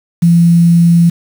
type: tone with quantisation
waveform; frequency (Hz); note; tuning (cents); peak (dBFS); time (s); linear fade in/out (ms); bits
sine; 170; F3; -46; -4; 0.22-1.1; 10; 5
effects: none